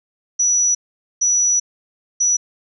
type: tone bursts at uneven times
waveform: sine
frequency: 5890 Hz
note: F#8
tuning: 9 cents flat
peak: -13 dBFS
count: 3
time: 0.39-0.75 / 1.21-1.6 / 2.2-2.37 s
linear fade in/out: 10 ms
effects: none